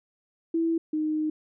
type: tone pair in turn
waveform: sine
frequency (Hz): 329.6 / 308.7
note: E4 / D#4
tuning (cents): 0 / -14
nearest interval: minor second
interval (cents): 114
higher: first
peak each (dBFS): -22 / -24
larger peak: first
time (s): 0.54-0.78 / 0.93-1.3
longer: second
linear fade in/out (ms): 5
effects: none